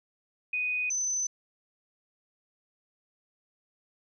sine tone pair in turn, 2489 / 6083 Hz, D#7 / F#8, 0 / +47 cents, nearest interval octave + minor third, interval 1547 cents, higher second, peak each -27 dBFS, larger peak neither, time 0.53-0.9 / 0.9-1.27 s, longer neither, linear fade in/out 5 ms, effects none

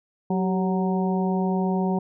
harmonic tone with a mistuned harmonic, 185.7 Hz, F#3, 7 cents sharp, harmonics 1 / 2 / 3 / 4 / 5, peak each -22 / -28 / -35 / -31 / -33 dBFS, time 0.3-1.99 s, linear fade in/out 5 ms, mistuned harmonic 2, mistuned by +58 cents, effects none

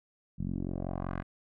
10% pulse tone with low-pass filter sweep, 45.19 Hz, F#1, 40 cents flat, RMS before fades -35 dBFS, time 0.38-1.23 s, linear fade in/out 20 ms, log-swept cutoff 170 to 1800 Hz, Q 1.9, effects none

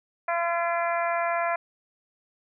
harmonic tone, 340.6 Hz, F4, 43 cents flat, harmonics 2 / 3 / 4 / 5 / 6 / 7, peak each -26 / -30 / -32 / -34 / -36 / -37 dBFS, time 0.28-1.56 s, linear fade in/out 5 ms, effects none

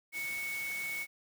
sine tone in noise, 2217 Hz, C#7, in tune, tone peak -35 dBFS, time 0.12-1.07 s, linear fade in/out 50 ms, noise white, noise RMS -45 dBFS, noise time 0.12-1.07 s, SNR +7 dB, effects none

